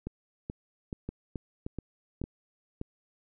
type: two click trains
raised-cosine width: 3 ms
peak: -22 / -22 dBFS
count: 4 / 6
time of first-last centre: 1.09-2.814 / 0.07-2.216 s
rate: 1.74 / 2.33 Hz
effects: none